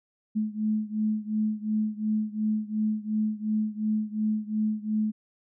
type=beating tone pair; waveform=sine; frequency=213.9 / 216.7 Hz; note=A3 / A3; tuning=-49 / -26 cents; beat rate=2.8 Hz; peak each=-27 / -29 dBFS; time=0.35-5.12 s; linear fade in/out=20 ms; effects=none